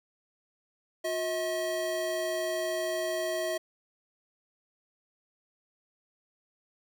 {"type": "tone pair together", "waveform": "square", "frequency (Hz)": [359.2, 640], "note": ["F4", "D#5"], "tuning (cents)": [49, 49], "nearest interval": "minor seventh", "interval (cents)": 1000, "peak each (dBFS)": [-36, -31], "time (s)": [1.04, 3.58], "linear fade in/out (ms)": 10, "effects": []}